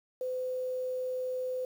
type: tone with quantisation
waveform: sine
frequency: 509 Hz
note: C5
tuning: 48 cents flat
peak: -31 dBFS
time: 0.21-1.65 s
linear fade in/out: 2 ms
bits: 9
effects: none